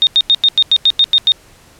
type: tone bursts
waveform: sine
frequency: 3685 Hz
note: A#7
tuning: 21 cents flat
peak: -6 dBFS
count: 10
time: 0.02-1.32 s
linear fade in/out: 0 ms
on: 49 ms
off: 90 ms
effects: pink hiss -45 dBFS RMS until 1.79 s + low-pass 12000 Hz 12 dB/octave